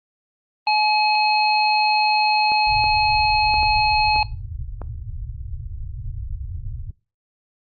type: harmonic tone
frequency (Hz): 850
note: G#5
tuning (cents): +40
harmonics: 1 / 3 / 5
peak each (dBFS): -17 / -22 / -24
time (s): 0.67-4.23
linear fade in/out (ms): 2
type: clicks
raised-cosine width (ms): 1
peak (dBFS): -19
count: 6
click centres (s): 2.519 / 2.841 / 3.541 / 3.631 / 4.161 / 4.817
type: low-pass noise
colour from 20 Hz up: pink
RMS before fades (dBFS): -30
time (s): 2.67-6.91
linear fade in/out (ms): 5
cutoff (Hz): 130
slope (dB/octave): 96
effects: noise-tail reverb RT60 0.3 s tail -22 dB re dry + Opus 24 kbps